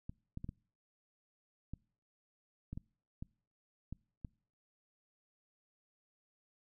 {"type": "clicks", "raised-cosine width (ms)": 5, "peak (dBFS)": -30, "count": 10, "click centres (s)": [0.095, 0.374, 0.444, 0.491, 1.736, 2.73, 2.775, 3.225, 3.926, 4.248], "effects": ["noise-tail reverb RT60 0.5 s tail -26 dB re dry"]}